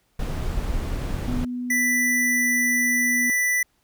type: noise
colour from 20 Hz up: brown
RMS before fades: -26 dBFS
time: 0.19-1.45 s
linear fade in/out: 5 ms
type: tone with pitch glide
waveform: sine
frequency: 246.9 to 244.8 Hz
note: B3 to B3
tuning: 0 to -15 cents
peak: -26 dBFS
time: 1.28-3.3 s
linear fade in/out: 0 ms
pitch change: -15 cents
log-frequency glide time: 2.14-2.49 s
type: tone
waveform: square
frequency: 1980 Hz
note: B6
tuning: 4 cents sharp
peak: -20 dBFS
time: 1.7-3.63 s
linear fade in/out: 5 ms
effects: pink hiss -67 dBFS RMS until 3.83 s